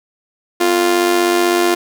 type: tone with amplitude modulation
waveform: sawtooth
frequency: 349.2 Hz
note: F4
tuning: in tune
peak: -5 dBFS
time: 0.6-1.75 s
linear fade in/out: 10 ms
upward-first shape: sine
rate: 96 Hz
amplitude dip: 65%
effects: none